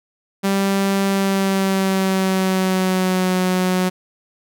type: tone with pitch glide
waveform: sawtooth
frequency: 196 to 183.93 Hz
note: G3 to F#3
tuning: 0 to -10 cents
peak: -12 dBFS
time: 0.43-3.9 s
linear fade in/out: 20 ms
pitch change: -110 cents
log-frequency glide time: 1.07-3.37 s
effects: none